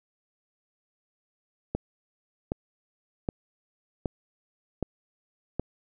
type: click train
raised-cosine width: 2 ms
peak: -14 dBFS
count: 6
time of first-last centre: 1.75-5.596 s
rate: 1.3 Hz
effects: none